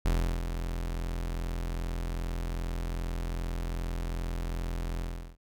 40% pulse tone with ADSR envelope, 42.53 Hz, F1, 45 cents flat, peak -22 dBFS, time 0.05-5.37 s, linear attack 8 ms, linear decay 350 ms, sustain -8 dB, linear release 370 ms, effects none

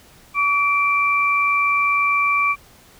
sine tone pair together, 1144.4 / 2349 Hz, D6 / D7, -45 / 0 cents, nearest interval octave, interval 1245 cents, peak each -18 dBFS, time 0.34-2.56 s, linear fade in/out 50 ms, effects pink hiss -49 dBFS RMS until 2.99 s

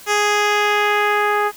10% pulse tone with low-pass filter sweep, 415.3 Hz, G#4, in tune, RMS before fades -17 dBFS, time 0.06-1.52 s, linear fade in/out 50 ms, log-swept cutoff 8200 to 1300 Hz, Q 1, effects white hiss -41 dBFS RMS until 1.56 s

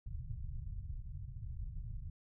pink low-pass noise, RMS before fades -43 dBFS, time 0.06-2.1 s, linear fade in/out 5 ms, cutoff 140 Hz, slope 48 dB/octave, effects none

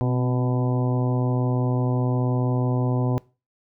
harmonic tone with a mistuned harmonic, 124.8 Hz, B2, 19 cents sharp, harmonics 1 / 2 / 3 / 4 / 5 / 6 / 7 / 8, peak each -21 / -27 / -31 / -33 / -35 / -37 / -38 / -39 dBFS, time 0.01-3.18 s, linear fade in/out 0 ms, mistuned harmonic 2, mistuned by +40 cents, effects noise-tail reverb RT60 0.3 s tail -21 dB re dry

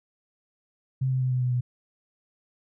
sine tone with pitch steps, 131.4 / 129.82 / 128.25 / 126.7 / 125.18 / 123.67 Hz, C3 / C3 / C3 / B2 / B2 / B2, +8 / -13 / -34 / +45 / +24 / +3 cents, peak -22 dBFS, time 1.01-1.61 s, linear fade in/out 10 ms, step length 100 ms, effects none

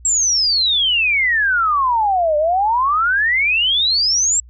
sine exponential two-way sweep, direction down then up, 7700 to 587.3 to 7700 Hz, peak -13 dBFS, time 0.05-4.4 s, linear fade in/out 2 ms, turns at 2.37 s, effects added 60 Hz sine -39 dBFS peak until 4.49 s

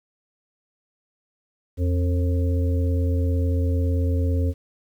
harmonic tone with a mistuned harmonic, 89.1 Hz, F2, 35 cents sharp, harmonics 1 / 3 / 5 / 6, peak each -19 / -29 / -33 / -35 dBFS, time 1.77-4.54 s, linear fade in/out 50 ms, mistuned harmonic 1, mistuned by -120 cents, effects 9-bit

